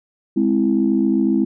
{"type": "chord", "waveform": "sine", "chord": "Ab augmented", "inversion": "none", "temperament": "equal", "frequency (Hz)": [207.7, 261.6, 329.6], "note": ["Ab3", "C4", "E4"], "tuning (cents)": [0, 0, 0], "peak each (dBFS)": -18, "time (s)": [0.36, 1.45], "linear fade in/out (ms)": 10, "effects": ["tanh soft clip ceiling -5 dBFS"]}